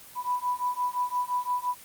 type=beating tone pair; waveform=sine; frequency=986 / 991.8 Hz; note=B5 / B5; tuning=-3 / +7 cents; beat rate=5.8 Hz; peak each=-29 dBFS; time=0.15-1.75 s; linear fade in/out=50 ms; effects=white hiss -48 dBFS RMS until 1.84 s + Opus 24 kbps